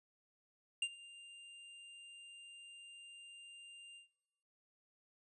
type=tone with ADSR envelope; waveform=square; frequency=2794 Hz; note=F7; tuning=in tune; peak=-32 dBFS; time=0.82-4.08 s; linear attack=4 ms; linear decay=55 ms; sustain=-22 dB; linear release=120 ms; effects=noise-tail reverb RT60 1.0 s tail -21 dB re dry + resampled to 24000 Hz